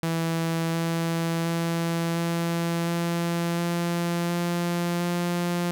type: tone with pitch steps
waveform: sawtooth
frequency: 164.81 / 166.15 / 167.5 / 168.86 / 170.23 / 171.61 / 173 / 174.41 Hz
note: E3 / E3 / E3 / E3 / F3 / F3 / F3 / F3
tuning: 0 / +14 / +28 / +42 / -44 / -30 / -16 / -2 cents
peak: -20 dBFS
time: 0.03-5.71 s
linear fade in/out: 0 ms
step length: 710 ms
effects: none